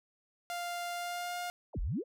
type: tone with pitch glide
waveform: sawtooth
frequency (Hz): 698.5 to 708.3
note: F5 to F5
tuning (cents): 0 to +24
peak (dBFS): -32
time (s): 0.5-1.5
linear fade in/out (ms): 0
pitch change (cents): +24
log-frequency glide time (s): 0.93-1.37
type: exponential two-way sweep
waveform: sine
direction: down then up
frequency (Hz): 1113 to 34.65 to 568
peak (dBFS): -31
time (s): 1.73-2.04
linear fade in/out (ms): 50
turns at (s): 1.8
effects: none